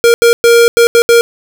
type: tone bursts at uneven times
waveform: square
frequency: 468.8 Hz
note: A#4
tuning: 10 cents sharp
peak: -4 dBFS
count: 6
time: 0.04-0.14 / 0.22-0.33 / 0.44-0.68 / 0.77-0.87 / 0.95-1.02 / 1.09-1.21 s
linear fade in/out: 0 ms
effects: none